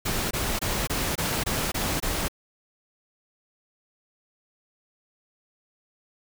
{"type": "noise bursts", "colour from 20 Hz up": "pink", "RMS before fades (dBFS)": -27, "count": 8, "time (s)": [0.05, 2.284], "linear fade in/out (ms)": 10, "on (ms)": 260, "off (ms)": 22, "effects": []}